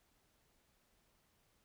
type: silence
effects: pink hiss -75 dBFS RMS until 1.64 s